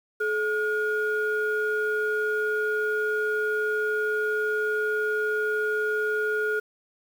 sine tone pair together, 428.2 / 1433.6 Hz, A4 / F6, -47 / +45 cents, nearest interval octave + major sixth, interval 2092 cents, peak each -25 dBFS, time 0.2-6.6 s, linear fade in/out 10 ms, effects tanh soft clip ceiling -17 dBFS + 8-bit

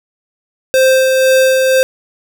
square tone with tremolo, 523.3 Hz, C5, in tune, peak -7 dBFS, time 0.74-1.83 s, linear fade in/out 0 ms, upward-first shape sine, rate 2 Hz, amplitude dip 30%, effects none

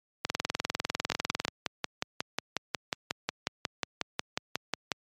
two click trains, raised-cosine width 0.2 ms, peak -10 / -10 dBFS, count 25 / 22, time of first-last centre 0.25-1.45 / 1.12-4.917 s, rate 20 / 5.53 Hz, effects high-pass 100 Hz 12 dB/octave + MP3 96 kbps

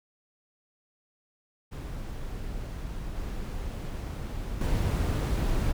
brown noise with level steps, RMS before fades -36 / -34 / -26 dBFS, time 1.71-5.73 s, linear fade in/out 20 ms, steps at 3.16 / 4.61 s, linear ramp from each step 2 ms, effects none

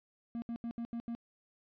triangle tone bursts at uneven times, 233.6 Hz, A#3, 4 cents sharp, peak -34 dBFS, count 6, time 0.35-0.42 / 0.49-0.56 / 0.64-0.71 / 0.78-0.85 / 0.93-1 / 1.08-1.15 s, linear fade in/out 0 ms, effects resampled to 11025 Hz

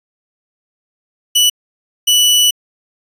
sawtooth tone bursts at uneven times, 2960 Hz, F#7, in tune, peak -5 dBFS, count 2, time 1.35-1.5 / 2.07-2.51 s, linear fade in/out 10 ms, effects resampled to 32000 Hz

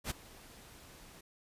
pink noise with ADSR envelope, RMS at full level -35 dBFS, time 0.04-1.21 s, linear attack 64 ms, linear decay 16 ms, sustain -20 dB, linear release 6 ms, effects resampled to 32000 Hz

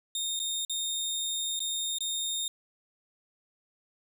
25% pulse tone with dropouts, 3672 Hz, A#7, 27 cents flat, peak -26 dBFS, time 0.15-2.48 s, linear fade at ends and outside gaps 2 ms, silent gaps 0.393-0.399 / 0.65-0.696 / 1.593-1.603 / 1.985-2.006 s, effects none

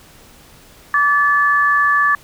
sine tone pair together, 1156.6 / 1733 Hz, D6 / A6, -27 / -27 cents, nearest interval perfect fifth, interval 700 cents, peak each -14 dBFS, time 0.94-2.15 s, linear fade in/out 2 ms, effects pink hiss -45 dBFS RMS until 2.23 s

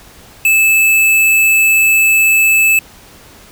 square tone, 2618 Hz, E7, 13 cents flat, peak -8 dBFS, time 0.45-2.79 s, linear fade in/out 2 ms, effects pink hiss -40 dBFS RMS until 3.51 s

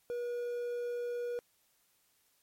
triangle tone with quantisation, 481.9 Hz, B4, 43 cents flat, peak -32 dBFS, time 0.1-1.39 s, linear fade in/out 0 ms, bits 10, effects white hiss -72 dBFS RMS until 2.42 s + MP3 64 kbps

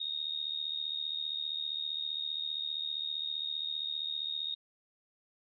sine tone with amplitude modulation, 3724 Hz, A#7, 2 cents flat, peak -30 dBFS, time 0-4.55 s, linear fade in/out 10 ms, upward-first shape sine, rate 75.2 Hz, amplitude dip 80%, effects none

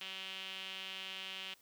sawtooth tone with band-pass filter, 190 Hz, F#3, 46 cents sharp, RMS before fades -45 dBFS, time 0.01-1.54 s, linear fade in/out 2 ms, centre 3000 Hz, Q 4.8, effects white hiss -67 dBFS RMS until 1.61 s

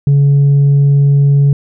sine tone with tanh clipping, 141.2 Hz, C#3, 32 cents sharp, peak -6 dBFS, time 0.07-1.53 s, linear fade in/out 2 ms, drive 1 dB, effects none

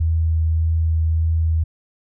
sine tone with vibrato, 80.8 Hz, E2, 34 cents flat, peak -15 dBFS, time 0-1.64 s, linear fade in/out 10 ms, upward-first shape triangle, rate 1.7 Hz, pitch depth 12 cents each way, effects none

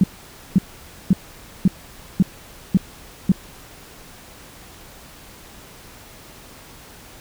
sine tone bursts, 187.7 Hz, F#3, 25 cents sharp, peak -9 dBFS, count 7, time 0.01-3.319 s, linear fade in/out 2 ms, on 27 ms, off 520 ms, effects pink hiss -43 dBFS RMS until 7.2 s

